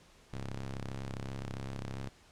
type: ring-modulated tone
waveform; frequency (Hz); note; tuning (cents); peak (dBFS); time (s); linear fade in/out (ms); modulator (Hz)
sawtooth; 67.4; C#2; -48; -31; 0.33-2.09; 5; 49.8
effects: pink hiss -61 dBFS RMS until 2.31 s + low-pass 8000 Hz 12 dB/octave